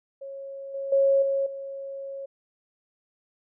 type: tone with level steps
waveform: sine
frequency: 548 Hz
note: C#5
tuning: 20 cents flat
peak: -35 / -29 / -17 / -22 / -33 dBFS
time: 0.21-2.26 s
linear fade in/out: 10 ms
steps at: 0.74 / 0.92 / 1.22 / 1.46 s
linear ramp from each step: 5 ms
effects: none